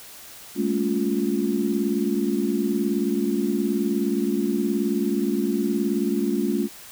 sine tone cluster, 205.5 / 224.5 / 282.8 / 351.9 Hz, G#3 / A3 / C#4 / F4, -18 / +35 / +35 / +13 cents, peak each -26 dBFS, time 0.55-6.69 s, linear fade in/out 50 ms, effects white hiss -43 dBFS RMS until 6.91 s

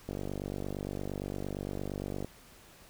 click train, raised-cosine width 2 ms, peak -23 dBFS, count 106, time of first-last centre 0.09-2.246 s, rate 48.7 Hz, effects pink hiss -56 dBFS RMS until 2.89 s

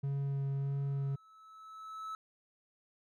triangle tone with vibrato, 138.59 Hz, C#3, in tune, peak -30 dBFS, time 0.03-1.16 s, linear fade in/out 10 ms, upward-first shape sine, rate 1.6 Hz, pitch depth 10 cents each way
triangle tone with exponential growth, 1302 Hz, E6, 22 cents flat, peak -36 dBFS, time 0.44-2.15 s, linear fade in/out 1 ms, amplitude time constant 370 ms
effects none

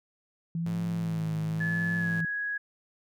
sine tone with vibrato, 164.81 Hz, E3, in tune, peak -28 dBFS, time 0.55-2.25 s, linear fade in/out 2 ms, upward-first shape sine, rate 0.89 Hz, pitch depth 74 cents each way
sawtooth tone, 106.6 Hz, G#2, 46 cents sharp, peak -34 dBFS, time 0.66-2.21 s, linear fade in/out 0 ms
sine tone with pitch glide, 1717 to 1664.3 Hz, A6 to G#6, -43 to +3 cents, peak -29 dBFS, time 1.6-2.58 s, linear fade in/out 10 ms, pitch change -54 cents, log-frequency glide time 1.97-2.09 s
effects none

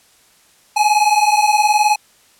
square beating tone pair, 833 / 852 Hz, G#5 / G#5, +5 / +44 cents, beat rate 19 Hz, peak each -15 dBFS, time 0.76-1.96 s, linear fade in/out 10 ms, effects white hiss -52 dBFS RMS until 2.39 s + low-pass 11000 Hz 12 dB/octave

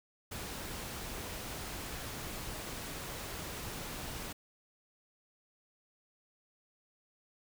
pink noise, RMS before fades -42 dBFS, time 0.31-4.33 s, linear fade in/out 10 ms, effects none

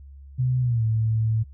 sine tone with pitch glide, 126.9 to 111.11 Hz, B2 to A2, +47 to +17 cents, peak -19 dBFS, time 0.38-1.44 s, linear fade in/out 20 ms, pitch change -230 cents, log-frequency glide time 0.61-0.84 s, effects added 69 Hz sine -41 dBFS peak until 1.53 s

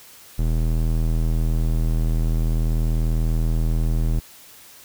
square tone with band-pass filter, 40.21 Hz, E1, 42 cents flat, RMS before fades -20 dBFS, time 0.38-4.2 s, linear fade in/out 10 ms, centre 93 Hz, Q 0.58, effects white hiss -46 dBFS RMS until 4.84 s

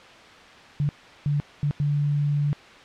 sine tone bursts at uneven times, 145.4 Hz, D3, 17 cents flat, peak -20 dBFS, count 4, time 0.8-0.89 / 1.26-1.4 / 1.63-1.71 / 1.8-2.53 s, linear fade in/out 0 ms, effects white hiss -46 dBFS RMS until 2.84 s + low-pass 3000 Hz 12 dB/octave

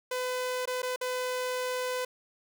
sawtooth tone with dropouts, 504 Hz, B4, 35 cents sharp, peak -26 dBFS, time 0.11-2.05 s, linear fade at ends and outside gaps 5 ms, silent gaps 0.656-0.674 / 0.82-0.829 / 0.961-1.011 s, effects none

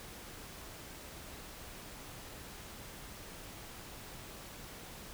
silence, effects pink hiss -49 dBFS RMS until 5.13 s

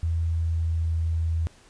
sine tone with pitch glide, 82.6 to 81.79 Hz, E2 to E2, +4 to -13 cents, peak -22 dBFS, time 0.03-1.47 s, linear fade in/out 0 ms, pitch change -17 cents, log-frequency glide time 0.24-0.92 s, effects pink hiss -55 dBFS RMS until 1.69 s + resampled to 22050 Hz

